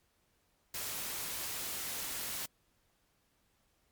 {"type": "noise", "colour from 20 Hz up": "white", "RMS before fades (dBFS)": -39, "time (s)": [0.74, 2.46], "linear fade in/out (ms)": 5, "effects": ["pink hiss -74 dBFS RMS until 3.91 s", "MP3 96 kbps"]}